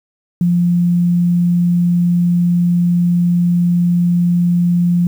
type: tone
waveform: sine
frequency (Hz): 174.61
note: F3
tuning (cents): 0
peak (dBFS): -10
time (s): 0.41-5.07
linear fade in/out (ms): 2
effects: 7-bit